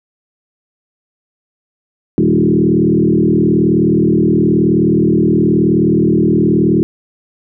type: tone with frequency modulation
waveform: sine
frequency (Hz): 261.6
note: C4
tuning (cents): 0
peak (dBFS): -8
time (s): 2.18-6.83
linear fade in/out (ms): 0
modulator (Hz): 39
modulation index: 3
effects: none